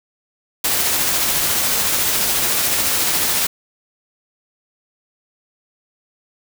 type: noise with tremolo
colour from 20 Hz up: white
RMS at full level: -17 dBFS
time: 0.64-3.47 s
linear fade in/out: 5 ms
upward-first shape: triangle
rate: 14 Hz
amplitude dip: 25%
effects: none